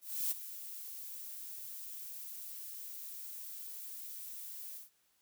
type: noise with ADSR envelope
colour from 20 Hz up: violet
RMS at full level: -33 dBFS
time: 0.01-4.9 s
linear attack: 300 ms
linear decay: 21 ms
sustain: -13 dB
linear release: 150 ms
effects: white hiss -74 dBFS RMS until 5.21 s